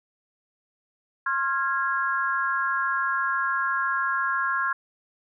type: tone cluster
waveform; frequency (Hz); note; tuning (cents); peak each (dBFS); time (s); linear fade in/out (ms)
sine; 1068 / 1385 / 1651; C6 / F6 / G#6; +35 / -15 / -11; -27; 1.26-4.73; 5
effects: none